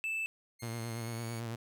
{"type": "tone", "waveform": "triangle", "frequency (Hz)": 2637, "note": "E7", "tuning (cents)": 0, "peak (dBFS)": -31, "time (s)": [0.04, 0.26], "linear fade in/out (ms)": 0}
{"type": "tone with pitch glide", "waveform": "10% pulse", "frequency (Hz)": [2128, 2236], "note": ["C7", "C#7"], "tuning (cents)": [29, 14], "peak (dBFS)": -40, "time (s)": [0.59, 1.41], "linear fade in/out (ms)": 20, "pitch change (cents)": 85, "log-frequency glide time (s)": [0.94, 1.25]}
{"type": "tone with vibrato", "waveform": "sawtooth", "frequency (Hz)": 115.6, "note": "A#2", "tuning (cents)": -14, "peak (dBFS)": -33, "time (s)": [0.62, 1.56], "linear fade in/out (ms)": 10, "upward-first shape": "sine", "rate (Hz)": 8.9, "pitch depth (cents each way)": 47}
{"effects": []}